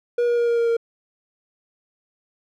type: tone with pitch steps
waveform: triangle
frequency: 479.8 / 476.5 / 473.2 / 469.9 / 466.7 / 463.5 Hz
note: A#4 / A#4 / A#4 / A#4 / A#4 / A#4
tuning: +50 / +38 / +26 / +14 / +2 / -10 cents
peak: -15 dBFS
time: 0.18-0.768 s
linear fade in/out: 5 ms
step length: 98 ms
effects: none